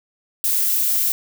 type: noise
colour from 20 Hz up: violet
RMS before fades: -19 dBFS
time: 0.44-1.12 s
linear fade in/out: 0 ms
effects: none